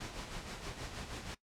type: noise with tremolo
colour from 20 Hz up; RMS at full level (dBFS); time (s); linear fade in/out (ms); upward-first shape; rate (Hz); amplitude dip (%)
pink; -42; 0-1.35; 10; sine; 6.3; 50
effects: noise-tail reverb RT60 0.1 s tail -18 dB re dry + low-pass 7000 Hz 12 dB/octave